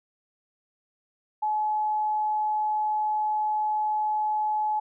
sine tone, 853 Hz, G#5, 46 cents sharp, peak -23 dBFS, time 1.42-4.8 s, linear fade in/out 10 ms, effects none

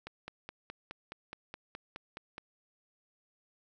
click train, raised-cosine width 0.3 ms, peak -26 dBFS, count 12, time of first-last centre 0.07-2.381 s, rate 4.76 Hz, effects none

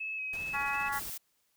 sine tone with vibrato, 2568 Hz, E7, 46 cents flat, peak -34 dBFS, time 0-0.89 s, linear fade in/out 10 ms, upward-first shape square, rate 2.7 Hz, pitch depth 19 cents each way
pink noise with tremolo, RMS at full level -47 dBFS, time 0.33-1.1 s, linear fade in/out 2 ms, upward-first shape sine, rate 15 Hz, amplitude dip 35%
harmonic tone, 280.2 Hz, C#4, 19 cents sharp, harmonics 3 / 4 / 5 / 6 / 7, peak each -36 / -37 / -38 / -39 / -39 dBFS, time 0.53-1 s, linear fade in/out 20 ms
blue noise, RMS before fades -40 dBFS, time 0.92-1.18 s, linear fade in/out 10 ms
effects white hiss -74 dBFS RMS until 1.56 s

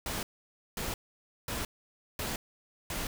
pink noise bursts, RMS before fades -35 dBFS, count 5, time 0.06-3.07 s, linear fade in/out 2 ms, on 170 ms, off 540 ms, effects none

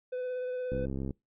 triangle tone with vibrato, 503 Hz, B4, 32 cents sharp, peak -30 dBFS, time 0.12-0.86 s, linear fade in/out 10 ms, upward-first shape sine, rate 17 Hz, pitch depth 14 cents each way
click train, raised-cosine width 3 ms, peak -23 dBFS, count 27, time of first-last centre 0.72-1.107 s, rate 67.1 Hz
effects noise-tail reverb RT60 0.2 s tail -25 dB re dry + resampled to 8000 Hz

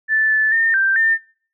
sine tone with pitch steps, 1756 / 1746 / 1816 / 1570 / 1802 Hz, A6 / A6 / A#6 / G6 / A6, -4 / -14 / -46 / +2 / +41 cents, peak -13 dBFS, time 0.08-1.18 s, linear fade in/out 50 ms, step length 220 ms, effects noise-tail reverb RT60 0.5 s tail -22 dB re dry

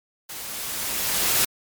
white noise with level ramp, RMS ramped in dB -36 to -19 dBFS, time 0.29-1.45 s, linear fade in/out 5 ms, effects MP3 96 kbps

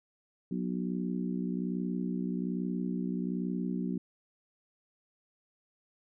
harmonic tone with a mistuned harmonic, 61.2 Hz, B1, 15 cents flat, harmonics 3 / 4 / 5 / 6, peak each -33 / -35 / -40 / -43 dBFS, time 0.51-3.98 s, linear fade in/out 5 ms, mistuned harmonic 6, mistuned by +22 cents, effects none

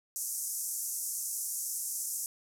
white band-pass noise, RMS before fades -36 dBFS, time 0.16-2.26 s, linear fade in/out 0 ms, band 5900 to 13000 Hz, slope 48 dB/octave, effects none

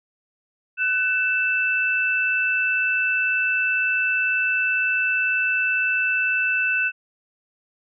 sine tone pair together, 1503 / 2645 Hz, F#6 / E7, +27 / +5 cents, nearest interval minor seventh, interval 978 cents, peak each -22 / -21 dBFS, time 0.77-6.92 s, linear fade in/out 50 ms, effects none

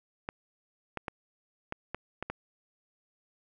clicks, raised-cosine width 0.5 ms, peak -19 dBFS, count 7, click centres 0.289 / 0.973 / 1.082 / 1.724 / 1.946 / 2.226 / 2.3 s, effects none

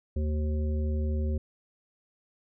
harmonic tone, 76 Hz, D#2, 40 cents flat, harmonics 1 / 3 / 5 / 7, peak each -26 / -36 / -40 / -43 dBFS, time 0.16-1.38 s, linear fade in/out 5 ms, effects none

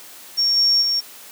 sine tone with level steps, 5520 Hz, F8, 21 cents flat, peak -15 / -13 / -17 dBFS, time 0.37-1.01 s, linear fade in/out 20 ms, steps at 0.56 / 0.81 s, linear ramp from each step 20 ms, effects white hiss -41 dBFS RMS until 1.31 s + high-pass 200 Hz 12 dB/octave

